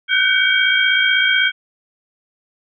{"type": "tone cluster", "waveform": "sine", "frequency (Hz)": [1493, 1549, 2262, 3211], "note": ["F#6", "G6", "C#7", "G7"], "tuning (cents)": [15, -21, 34, 41], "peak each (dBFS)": -18, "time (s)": [0.08, 1.52], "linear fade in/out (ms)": 50, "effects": []}